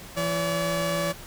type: tone pair together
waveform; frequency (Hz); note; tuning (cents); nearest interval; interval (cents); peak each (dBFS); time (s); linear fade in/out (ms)
sawtooth; 168.4 / 572; E3 / D5; +37 / -46; octave + major sixth; 2117; -25 / -22; 0.16-1.13; 20
effects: pink hiss -43 dBFS RMS until 1.26 s